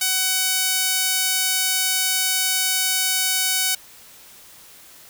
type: tone with high-pass filter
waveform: sawtooth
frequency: 750 Hz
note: F#5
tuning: 23 cents sharp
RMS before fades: -21 dBFS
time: 0.01-3.75 s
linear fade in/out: 5 ms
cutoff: 3500 Hz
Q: 0.51
effects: white hiss -46 dBFS RMS until 5.09 s